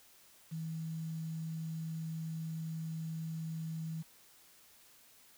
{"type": "tone with quantisation", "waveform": "sine", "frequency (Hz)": 161.2, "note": "E3", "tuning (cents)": -38, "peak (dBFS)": -37, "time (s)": [0.51, 4.03], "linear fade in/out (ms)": 20, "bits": 10, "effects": ["white hiss -62 dBFS RMS until 5.37 s"]}